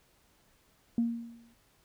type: tone with exponential decay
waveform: sine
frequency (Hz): 233.1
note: A#3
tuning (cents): 0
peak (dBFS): -22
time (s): 0.98-1.54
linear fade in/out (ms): 2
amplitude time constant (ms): 120
effects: tanh soft clip ceiling -19 dBFS + pink hiss -67 dBFS RMS until 1.84 s